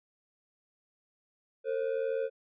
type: ring-modulated tone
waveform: triangle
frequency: 493.9 Hz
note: B4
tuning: in tune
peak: -24 dBFS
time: 1.64-2.3 s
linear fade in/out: 50 ms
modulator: 40.3 Hz
effects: resampled to 8000 Hz